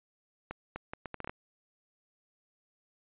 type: accelerating click train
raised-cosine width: 0.5 ms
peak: -23 dBFS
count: 9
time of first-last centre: 0.51-1.295 s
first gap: 250 ms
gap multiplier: 0.7
effects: resampled to 8000 Hz